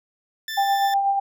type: tone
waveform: 20% pulse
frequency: 1768 Hz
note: A6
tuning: 8 cents sharp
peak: -23 dBFS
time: 0.48-0.94 s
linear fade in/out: 2 ms
type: tone with tremolo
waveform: sine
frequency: 792 Hz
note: G5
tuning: 18 cents sharp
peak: -16 dBFS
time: 0.57-1.2 s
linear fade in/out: 10 ms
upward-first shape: sine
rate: 8.2 Hz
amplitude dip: 40%
effects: none